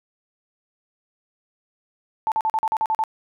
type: tone bursts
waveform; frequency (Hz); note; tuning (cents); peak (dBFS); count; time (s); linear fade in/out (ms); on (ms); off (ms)
sine; 880; A5; 0; -18; 9; 2.27-3.038; 0; 48; 42
effects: none